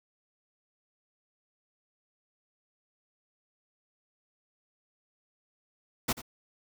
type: noise with echo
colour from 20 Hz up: pink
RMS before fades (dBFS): -28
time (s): 6.08-6.13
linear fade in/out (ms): 10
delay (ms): 88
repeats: 1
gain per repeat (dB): -15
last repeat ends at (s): 6.218
effects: none